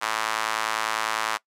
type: tone with high-pass filter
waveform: sawtooth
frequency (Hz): 110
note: A2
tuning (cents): 0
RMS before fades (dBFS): -27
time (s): 0.01-1.38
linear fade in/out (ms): 20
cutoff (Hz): 1100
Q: 1.6
effects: noise-tail reverb RT60 0.1 s tail -21 dB re dry + low-pass 11000 Hz 12 dB/octave